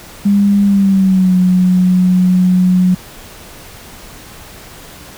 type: tone with pitch glide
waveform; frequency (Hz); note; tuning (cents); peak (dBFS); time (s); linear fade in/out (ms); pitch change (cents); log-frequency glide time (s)
sine; 201.5 to 182.65; G3 to F#3; +48 to -22; -7; 0.25-2.95; 10; -170; 0.64-1.36
effects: pink hiss -35 dBFS RMS until 5.17 s